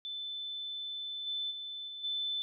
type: tone with level steps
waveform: sine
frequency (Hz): 3520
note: A7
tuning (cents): 0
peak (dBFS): -37 / -33 / -39 / -41 / -32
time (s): 0.05-2.42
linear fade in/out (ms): 0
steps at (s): 1.26 / 1.5 / 1.87 / 2.03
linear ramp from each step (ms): 20
effects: none